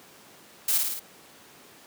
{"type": "noise with echo", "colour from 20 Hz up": "blue", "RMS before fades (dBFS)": -24, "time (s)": [0.68, 0.78], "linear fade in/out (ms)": 5, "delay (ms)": 54, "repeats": 4, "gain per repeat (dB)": -3, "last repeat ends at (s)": 0.996, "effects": ["pink hiss -51 dBFS RMS until 1.86 s", "high-pass 200 Hz 12 dB/octave"]}